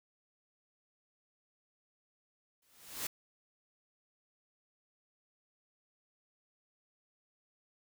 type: noise with exponential growth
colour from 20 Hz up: white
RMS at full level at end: -35 dBFS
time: 2.62-3.07 s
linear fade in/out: 5 ms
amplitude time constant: 96 ms
effects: none